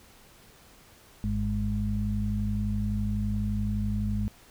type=harmonic tone; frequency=51.8 Hz; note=G#1; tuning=4 cents flat; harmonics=1 / 2 / 4; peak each=-30 / -30 / -30 dBFS; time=1.24-4.28 s; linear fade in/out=0 ms; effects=pink hiss -55 dBFS RMS until 4.5 s